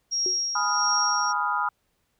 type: tone with tremolo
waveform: sine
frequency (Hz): 5600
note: F8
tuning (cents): +4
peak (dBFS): -22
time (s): 0.11-1.33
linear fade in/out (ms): 20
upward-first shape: sine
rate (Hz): 1.5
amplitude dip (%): 50
type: tone with exponential decay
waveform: sine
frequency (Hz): 370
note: F#4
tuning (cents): 0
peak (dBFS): -27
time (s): 0.26-0.44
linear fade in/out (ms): 1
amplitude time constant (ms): 37
type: chord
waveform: sine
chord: F half-diminished seventh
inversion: first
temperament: equal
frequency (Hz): 830.6 / 987.8 / 1244.5 / 1396.9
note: Ab5 / Cb6 / Eb6 / F6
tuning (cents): 0 / 0 / 0 / 0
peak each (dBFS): -30 / -28 / -27 / -29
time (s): 0.55-1.69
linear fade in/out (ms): 5
effects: pink hiss -72 dBFS RMS until 2.19 s